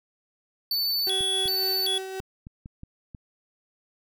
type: tone with vibrato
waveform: square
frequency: 3900 Hz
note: B7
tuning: 23 cents flat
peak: -24 dBFS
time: 0.71-1.98 s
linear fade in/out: 2 ms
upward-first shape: square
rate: 1.3 Hz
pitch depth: 250 cents each way
type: tone with tremolo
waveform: 35% pulse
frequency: 380.7 Hz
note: F#4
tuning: 49 cents sharp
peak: -29 dBFS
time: 1.07-2.2 s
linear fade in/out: 0 ms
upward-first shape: sine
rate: 3.7 Hz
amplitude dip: 35%
type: clicks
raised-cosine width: 5 ms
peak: -28 dBFS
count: 7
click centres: 1.208 / 1.457 / 2.201 / 2.469 / 2.659 / 2.834 / 3.148 s
effects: none